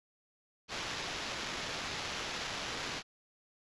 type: noise with sample-and-hold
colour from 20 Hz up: white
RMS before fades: -39 dBFS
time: 0.68-3.03 s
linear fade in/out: 50 ms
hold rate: 8820 Hz
effects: resampled to 22050 Hz